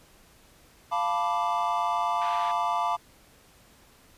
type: chord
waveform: triangle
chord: B half-diminished seventh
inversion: second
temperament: equal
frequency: 698.5 / 880 / 987.8 / 1174.7 Hz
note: F5 / A5 / B5 / D6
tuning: 0 / 0 / 0 / 0 cents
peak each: -28 dBFS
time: 0.91-2.97 s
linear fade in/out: 20 ms
type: band-pass noise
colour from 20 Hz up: pink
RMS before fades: -42 dBFS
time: 2.21-2.52 s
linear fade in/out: 10 ms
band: 880 to 3500 Hz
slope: 24 dB/octave
effects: pink hiss -57 dBFS RMS until 4.17 s + resampled to 32000 Hz